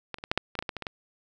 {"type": "clicks", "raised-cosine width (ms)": 0.3, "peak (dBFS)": [-17, -28, -20, -8, -7, -21, -10, -21, -14, -18, -19, -16], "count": 12, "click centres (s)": [0.143, 0.185, 0.239, 0.315, 0.376, 0.553, 0.59, 0.625, 0.692, 0.767, 0.823, 0.868], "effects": []}